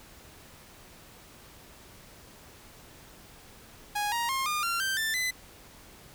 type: tone with pitch steps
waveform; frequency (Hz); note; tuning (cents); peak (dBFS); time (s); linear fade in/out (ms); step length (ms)
sawtooth; 828 / 940.2 / 1067.6 / 1212.3 / 1376.5 / 1563.1 / 1774.9 / 2015; G#5 / A#5 / C6 / D#6 / F6 / G6 / A6 / B6; -5 / +15 / +35 / -45 / -25 / -5 / +15 / +34; -24; 3.95-5.31; 10; 170
effects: pink hiss -52 dBFS RMS until 6.14 s